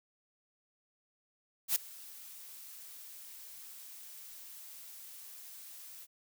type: noise with ADSR envelope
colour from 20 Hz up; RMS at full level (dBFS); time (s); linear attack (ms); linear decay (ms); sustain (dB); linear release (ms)
blue; -27; 1.68-6.07; 77; 7; -23; 40
effects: none